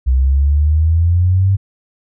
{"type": "exponential sweep", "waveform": "sine", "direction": "up", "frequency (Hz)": [62.9, 99], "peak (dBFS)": -9, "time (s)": [0.06, 1.57], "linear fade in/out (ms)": 20, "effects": []}